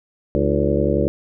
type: harmonic tone with a mistuned harmonic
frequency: 71 Hz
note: C#2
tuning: 42 cents sharp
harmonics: 1 / 2 / 3 / 4 / 5 / 6 / 7 / 8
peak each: -24 / -24 / -24 / -24 / -24 / -24 / -24 / -24 dBFS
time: 0.35-1.08 s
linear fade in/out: 0 ms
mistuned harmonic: 4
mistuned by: +140 cents
effects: none